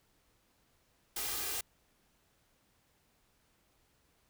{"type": "noise with comb filter", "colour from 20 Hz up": "white", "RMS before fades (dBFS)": -37, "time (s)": [1.16, 1.61], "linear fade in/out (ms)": 5, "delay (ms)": 2.5, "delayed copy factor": 0.65, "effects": ["pink hiss -72 dBFS RMS until 4.29 s"]}